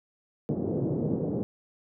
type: band-pass noise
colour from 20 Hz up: pink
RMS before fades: -29 dBFS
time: 0.49-1.43 s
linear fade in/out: 0 ms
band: 120 to 480 Hz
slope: 24 dB/octave
effects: none